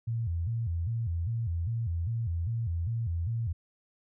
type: tone with vibrato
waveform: sine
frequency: 98.6 Hz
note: G2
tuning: 11 cents sharp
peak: -28 dBFS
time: 0.07-3.53 s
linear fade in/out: 10 ms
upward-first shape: square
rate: 2.5 Hz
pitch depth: 270 cents each way
effects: none